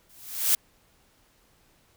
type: noise with exponential growth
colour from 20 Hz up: blue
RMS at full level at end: -18 dBFS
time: 0.09-0.55 s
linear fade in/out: 5 ms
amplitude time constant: 100 ms
effects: pink hiss -63 dBFS RMS until 1.96 s

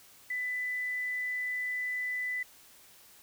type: tone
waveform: sine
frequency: 1995 Hz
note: B6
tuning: 17 cents sharp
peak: -31 dBFS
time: 0.3-2.43 s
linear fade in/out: 5 ms
effects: white hiss -57 dBFS RMS until 3.22 s

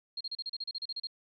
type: tone bursts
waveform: sine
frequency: 4233 Hz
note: C8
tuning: 19 cents sharp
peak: -34 dBFS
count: 13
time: 0.17-1.071 s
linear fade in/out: 5 ms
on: 37 ms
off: 35 ms
effects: none

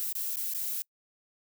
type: noise with dropouts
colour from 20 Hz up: violet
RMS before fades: -33 dBFS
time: 0-0.82 s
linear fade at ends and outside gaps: 0 ms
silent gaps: 0.126-0.152 / 0.358-0.369 / 0.537-0.547 s
effects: noise-tail reverb RT60 0.1 s tail -26 dB re dry

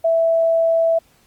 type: tone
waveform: sine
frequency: 659.3 Hz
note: E5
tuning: in tune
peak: -13 dBFS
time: 0.04-0.99 s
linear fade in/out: 10 ms
effects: pink hiss -56 dBFS RMS until 1.26 s + Opus 24 kbps

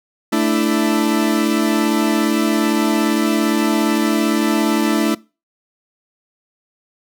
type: chord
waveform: 40% pulse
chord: A suspended fourth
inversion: none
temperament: equal with one note detuned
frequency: 220 / 293.7 / 331.2 Hz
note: A3 / D4 / E4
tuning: 0 / 0 / +8 cents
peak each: -18 dBFS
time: 0.32-5.15 s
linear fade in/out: 10 ms
effects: noise-tail reverb RT60 0.3 s tail -22 dB re dry

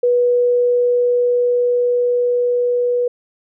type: tone with level ramp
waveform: sine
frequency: 488 Hz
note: B4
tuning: 21 cents flat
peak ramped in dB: -11 to -14 dBFS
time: 0.03-3.08 s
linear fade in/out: 5 ms
effects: none

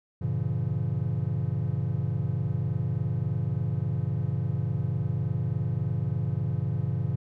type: chord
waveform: triangle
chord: G diminished seventh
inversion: none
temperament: just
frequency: 98 / 117.6 / 141.12 / 169.34 Hz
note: G2 / Bb2 / Db3 / Fb3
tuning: 0 / +16 / +31 / +47 cents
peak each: -30 / -28 / -28 / -32 dBFS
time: 0.21-7.16 s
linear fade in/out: 10 ms
effects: none

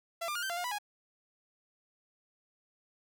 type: tone with pitch steps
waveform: sawtooth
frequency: 674 / 1196 / 1424 / 1553 / 690 / 711 / 986 / 827 Hz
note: E5 / D6 / F6 / G6 / F5 / F5 / B5 / G#5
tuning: +38 / +31 / +33 / -17 / -21 / +31 / -3 / -8 cents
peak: -30 dBFS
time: 0.21-0.786 s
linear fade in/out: 10 ms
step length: 72 ms
effects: none

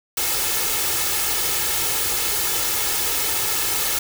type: noise with comb filter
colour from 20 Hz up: white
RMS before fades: -22 dBFS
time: 0.17-3.99 s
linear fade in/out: 5 ms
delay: 2.3 ms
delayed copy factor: +0.6
effects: none

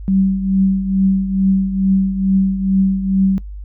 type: tone with tremolo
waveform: sine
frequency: 192.1 Hz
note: G3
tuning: 35 cents flat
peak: -9 dBFS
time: 0.08-3.38 s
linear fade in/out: 0 ms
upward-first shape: triangle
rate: 2.3 Hz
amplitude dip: 70%
effects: noise-tail reverb RT60 0.1 s tail -21 dB re dry + added 50 Hz sine -27 dBFS peak until 3.64 s

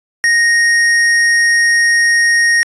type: tone with hard clipping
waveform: sine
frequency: 1864.7 Hz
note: A#6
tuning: in tune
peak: -10 dBFS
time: 0.24-2.63 s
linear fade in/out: 0 ms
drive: 15 dB
effects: resampled to 22050 Hz

